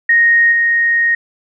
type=tone with level steps; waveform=sine; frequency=1864.7 Hz; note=A#6; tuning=in tune; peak=-7 / -10 dBFS; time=0.09-1.15 s; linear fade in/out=5 ms; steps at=0.51 s; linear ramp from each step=20 ms; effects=none